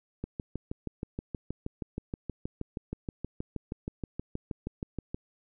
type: click train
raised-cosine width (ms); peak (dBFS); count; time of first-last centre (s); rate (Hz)
3; -21; 32; 0.24-5.145; 6.32
effects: none